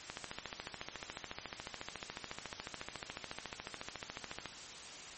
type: click train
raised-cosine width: 0.3 ms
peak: -24 dBFS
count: 62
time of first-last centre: 0.1-4.457 s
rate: 14 Hz
effects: white hiss -49 dBFS RMS until 5.17 s + MP3 32 kbps